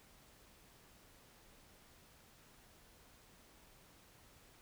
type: silence
effects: pink hiss -64 dBFS RMS until 4.61 s